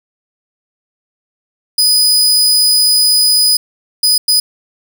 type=tone bursts at uneven times; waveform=sawtooth; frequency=4978 Hz; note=D#8; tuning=in tune; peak=-5 dBFS; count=3; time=1.78-3.57 / 4.03-4.18 / 4.28-4.4 s; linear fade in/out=5 ms; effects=none